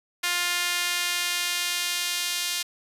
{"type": "tone with high-pass filter sweep", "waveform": "sawtooth", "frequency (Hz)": 351.8, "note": "F4", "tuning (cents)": 13, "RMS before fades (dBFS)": -27, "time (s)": [0.23, 2.63], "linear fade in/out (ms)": 10, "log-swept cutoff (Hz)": [1900, 3300], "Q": 1, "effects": ["resampled to 32000 Hz"]}